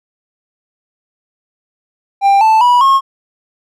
triangle tone with pitch steps, 793 / 879.9 / 976.3 / 1083.3 Hz, G5 / A5 / B5 / C#6, +20 / 0 / -20 / -40 cents, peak -4 dBFS, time 2.21-3.01 s, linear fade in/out 50 ms, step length 200 ms, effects none

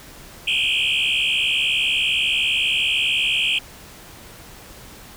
sine tone with frequency modulation, 2837 Hz, F7, 27 cents sharp, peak -15 dBFS, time 0.47-3.59 s, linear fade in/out 10 ms, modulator 70.7 Hz, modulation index 5.9, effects tanh soft clip ceiling -16 dBFS + pink hiss -42 dBFS RMS until 5.16 s

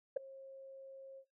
sine tone with ADSR envelope, 538 Hz, C5, 48 cents sharp, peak -27 dBFS, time 0.16-1.25 s, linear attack 9 ms, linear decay 6 ms, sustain -22 dB, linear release 70 ms, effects noise-tail reverb RT60 0.2 s tail -22 dB re dry + tanh soft clip ceiling -26 dBFS

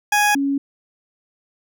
20% pulse / sine tone pair in turn, 830.6 / 278 Hz, G#5 / C#4, 0 / +5 cents, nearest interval octave + perfect fifth, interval 1895 cents, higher first, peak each -9 / -17 dBFS, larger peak first, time 0.12-0.35 / 0.35-0.58 s, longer neither, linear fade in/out 5 ms, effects none

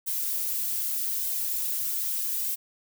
violet noise with flanger, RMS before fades -29 dBFS, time 0.06-2.56 s, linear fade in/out 20 ms, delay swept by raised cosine 1.9 to 4 ms, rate 0.82 Hz, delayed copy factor +0.7, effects none

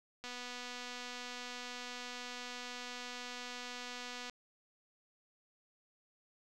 click train, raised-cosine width 0.2 ms, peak -28 dBFS, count 999, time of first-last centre 0.24-4.297 s, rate 246 Hz, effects none

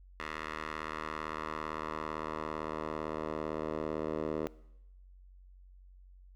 10% pulse tone with band-pass filter sweep, 77.78 Hz, D#2, in tune, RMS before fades -38 dBFS, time 0.2-4.47 s, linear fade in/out 0 ms, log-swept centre 1700 to 510 Hz, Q 1.4, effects noise-tail reverb RT60 0.9 s tail -21 dB re dry + added 46 Hz sine -53 dBFS peak until 6.35 s

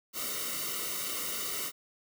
white noise with comb filter, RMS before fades -35 dBFS, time 0.13-1.72 s, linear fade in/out 50 ms, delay 1.2 ms, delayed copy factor -1, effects none

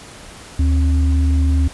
sine tone pair together, 75 / 269.1 Hz, D2 / C4, +37 / +49 cents, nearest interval octave + minor seventh, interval 2212 cents, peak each -12 / -23 dBFS, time 0.59-1.68 s, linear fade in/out 5 ms, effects pink hiss -38 dBFS RMS until 1.73 s + resampled to 24000 Hz

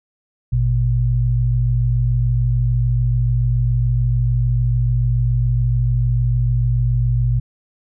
sine tone pair together, 53.72 / 120.6 Hz, A1 / B2, -41 / -41 cents, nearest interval octave + major second, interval 1400 cents, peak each -19 / -15 dBFS, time 0.52-7.4 s, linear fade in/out 10 ms, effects none

